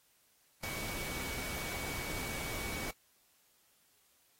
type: tone in noise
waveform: sine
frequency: 2253 Hz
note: C#7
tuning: 28 cents sharp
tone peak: -44 dBFS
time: 0.63-2.91 s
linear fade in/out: 5 ms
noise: pink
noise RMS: -41 dBFS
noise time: 0.63-2.91 s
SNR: -6 dB
effects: white hiss -70 dBFS RMS until 4.39 s + AAC 48 kbps